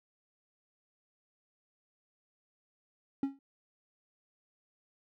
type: tone with exponential decay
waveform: triangle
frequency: 274.4 Hz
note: C#4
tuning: 17 cents flat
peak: -23 dBFS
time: 3.23-3.39 s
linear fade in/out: 2 ms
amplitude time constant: 34 ms
effects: none